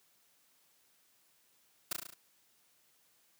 white noise with echo, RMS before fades -34 dBFS, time 1.91-1.93 s, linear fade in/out 5 ms, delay 35 ms, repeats 6, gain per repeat -3 dB, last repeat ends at 2.14 s, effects white hiss -70 dBFS RMS until 3.39 s + high-pass 100 Hz 12 dB/octave

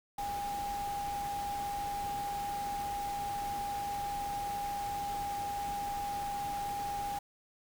sine tone in noise, 810 Hz, G#5, 43 cents flat, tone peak -34 dBFS, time 0.18-7.19 s, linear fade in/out 5 ms, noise pink, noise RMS -45 dBFS, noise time 0.18-7.19 s, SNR +8 dB, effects none

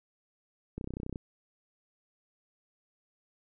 click train, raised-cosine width 3 ms, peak -24 dBFS, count 13, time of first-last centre 0.78-1.159 s, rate 31.7 Hz, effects none

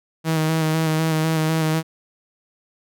sawtooth tone with vibrato, 159 Hz, D#3, 38 cents sharp, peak -14 dBFS, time 0.24-1.83 s, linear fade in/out 50 ms, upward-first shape square, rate 4 Hz, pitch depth 21 cents each way, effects none

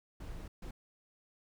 brown noise bursts at uneven times, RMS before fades -44 dBFS, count 2, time 0.2-0.48 / 0.62-0.71 s, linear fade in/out 5 ms, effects none

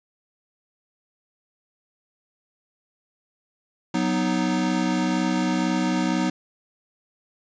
square chord, B major, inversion second, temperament equal, 185 / 246.9 / 311.1 Hz, F#3 / B3 / D#4, 0 / 0 / 0 cents, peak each -26 dBFS, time 3.94-6.3 s, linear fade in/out 5 ms, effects resampled to 16000 Hz + 8-bit

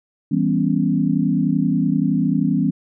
sine chord, C# half-diminished seventh, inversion first, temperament equal with one note detuned, 163.3 / 196 / 246.9 / 277.2 Hz, E3 / G3 / B3 / C#4, -16 / 0 / 0 / 0 cents, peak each -21 dBFS, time 0.31-2.71 s, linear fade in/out 10 ms, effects none

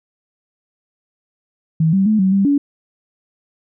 sine tone with pitch steps, 160.4 / 193 / 215.5 / 189.7 / 196.6 / 284.4 Hz, E3 / G3 / A3 / F#3 / G3 / C#4, -47 / -27 / -36 / +43 / +5 / +45 cents, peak -11 dBFS, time 1.8-2.58 s, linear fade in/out 5 ms, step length 130 ms, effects none

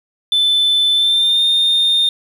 sine tone with pitch glide, 3520 to 3642 Hz, A7 to A#7, 0 to -41 cents, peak -9 dBFS, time 0.32-2.09 s, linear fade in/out 2 ms, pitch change +59 cents, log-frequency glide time 0.94-1.43 s, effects tanh soft clip ceiling -9 dBFS + 7-bit

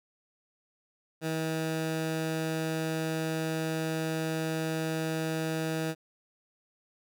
15% pulse tone, 160 Hz, D#3, 49 cents sharp, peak -23 dBFS, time 1.21-5.95 s, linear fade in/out 50 ms, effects none

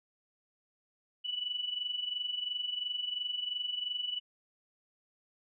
sine tone with amplitude modulation, 2960 Hz, F#7, in tune, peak -30 dBFS, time 1.24-4.2 s, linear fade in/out 20 ms, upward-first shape sine, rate 22.9 Hz, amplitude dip 70%, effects none

